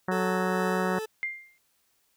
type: harmonic tone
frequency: 185 Hz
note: F#3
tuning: in tune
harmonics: 1 / 2 / 3 / 4 / 5 / 6 / 7 / 8 / 9 / 10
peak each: -29 / -32 / -34 / -35 / -36 / -37 / -37 / -38 / -39 / -39 dBFS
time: 0.08-0.99 s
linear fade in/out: 5 ms
type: tone with tremolo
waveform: 40% pulse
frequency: 436.8 Hz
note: A4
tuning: 13 cents flat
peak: -30 dBFS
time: 0.11-1.06 s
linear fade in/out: 10 ms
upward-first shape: sine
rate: 2.2 Hz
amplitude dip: 25%
type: tone with exponential decay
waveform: sine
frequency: 2100 Hz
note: C7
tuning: 6 cents sharp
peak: -25 dBFS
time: 1.23-1.58 s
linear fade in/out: 0 ms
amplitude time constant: 76 ms
effects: white hiss -70 dBFS RMS until 2.16 s